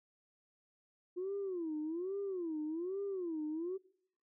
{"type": "tone with vibrato", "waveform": "sine", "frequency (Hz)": 349.2, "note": "F4", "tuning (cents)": 0, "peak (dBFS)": -35, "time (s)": [1.16, 3.78], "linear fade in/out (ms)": 20, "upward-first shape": "sine", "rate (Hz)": 1.2, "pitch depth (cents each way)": 240, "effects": ["noise-tail reverb RT60 0.7 s tail -25 dB re dry", "tanh soft clip ceiling -32 dBFS"]}